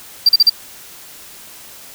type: tone bursts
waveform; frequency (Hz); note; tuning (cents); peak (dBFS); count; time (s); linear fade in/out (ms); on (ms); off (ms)
triangle; 4704; D8; +2; -4; 4; 0.26-0.497; 5; 30; 39
effects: white hiss -38 dBFS RMS until 1.94 s